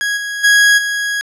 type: tone with level steps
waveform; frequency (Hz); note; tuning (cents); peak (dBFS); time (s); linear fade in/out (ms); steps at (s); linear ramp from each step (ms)
40% pulse; 1656; G#6; -5; -14 / -19 / -6 / -15; 0.01-1.21; 0; 0.16 / 0.43 / 0.77; 20
effects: low-pass 11000 Hz 12 dB/octave